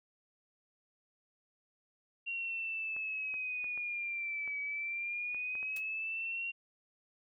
sine linear two-way sweep, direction down then up, 2759 to 2274 to 2759 Hz, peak -35 dBFS, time 2.26-6.52 s, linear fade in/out 20 ms, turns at 4.6 s
clicks, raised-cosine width 0.5 ms, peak -37 dBFS, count 8, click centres 2.965 / 3.341 / 3.643 / 3.776 / 4.477 / 5.346 / 5.553 / 5.629 s
white noise with exponential decay, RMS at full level -43 dBFS, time 5.76-5.83 s, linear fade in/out 5 ms, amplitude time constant 15 ms
effects none

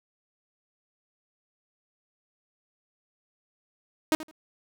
sawtooth tone with echo, 312.6 Hz, D#4, 8 cents sharp, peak -16 dBFS, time 4.12-4.15 s, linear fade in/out 0 ms, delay 81 ms, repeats 2, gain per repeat -15 dB, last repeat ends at 4.312 s, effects none

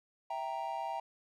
triangle chord, E diminished, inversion none, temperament equal, 659.3 / 784 / 932.3 Hz, E5 / G5 / Bb5, 0 / 0 / 0 cents, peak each -40 / -37 / -37 dBFS, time 0.3-1 s, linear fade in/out 5 ms, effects none

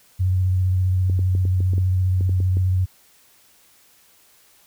sine tone with vibrato, 92.5 Hz, F#2, in tune, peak -16 dBFS, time 0.19-2.86 s, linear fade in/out 20 ms, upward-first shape triangle, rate 15 Hz, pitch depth 27 cents each way
clicks, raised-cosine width 3 ms, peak -18 dBFS, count 11, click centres 1.098 / 1.192 / 1.351 / 1.453 / 1.605 / 1.735 / 1.781 / 2.209 / 2.294 / 2.403 / 2.57 s
effects white hiss -55 dBFS RMS until 4.66 s

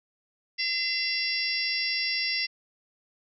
harmonic tone, 681 Hz, F5, 44 cents flat, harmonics 3 / 4 / 5 / 6 / 7 / 8, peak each -31 / -34 / -41 / -40 / -30 / -32 dBFS, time 0.58-2.47 s, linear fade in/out 20 ms, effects none

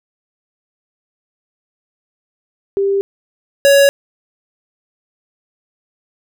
sine / square tone pair in turn, 395.2 / 558.9 Hz, G4 / C#5, +14 / +14 cents, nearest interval tritone, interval 600 cents, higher second, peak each -12 / -7 dBFS, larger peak second, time 2.77-3.01 / 3.65-3.89 s, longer neither, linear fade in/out 0 ms, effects none

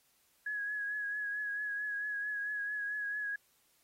sine tone with vibrato, 1673 Hz, G#6, 12 cents sharp, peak -34 dBFS, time 0.46-3.36 s, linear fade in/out 5 ms, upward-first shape triangle, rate 4.5 Hz, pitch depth 37 cents each way, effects white hiss -71 dBFS RMS until 3.83 s + AAC 48 kbps

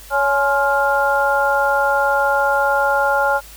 harmonic tone with a mistuned harmonic, 280 Hz, C#4, 18 cents sharp, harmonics 2 / 3 / 4 / 5, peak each -19 / -18 / -26 / -18 dBFS, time 0.1-3.41 s, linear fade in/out 50 ms, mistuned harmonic 4, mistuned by -100 cents, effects added 50 Hz sine -41 dBFS peak until 3.56 s + white hiss -41 dBFS RMS until 3.56 s

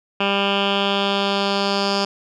10% pulse tone with low-pass filter sweep, 198.8 Hz, G3, 25 cents sharp, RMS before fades -20 dBFS, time 0.2-2.05 s, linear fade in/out 5 ms, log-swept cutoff 2700 to 5000 Hz, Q 3.7, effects none

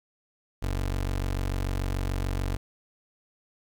25% pulse tone, 46.82 Hz, F#1, 21 cents sharp, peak -23 dBFS, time 0.62-2.57 s, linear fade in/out 10 ms, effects 10-bit

